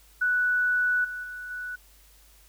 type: tone with level steps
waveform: sine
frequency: 1480 Hz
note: F#6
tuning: in tune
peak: -21 / -32 / -35 / -32 dBFS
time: 0.21-1.76 s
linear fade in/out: 10 ms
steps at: 1.04 / 1.23 / 1.5 s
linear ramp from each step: 10 ms
effects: added 50 Hz sine -56 dBFS peak until 2.48 s + white hiss -58 dBFS RMS until 2.48 s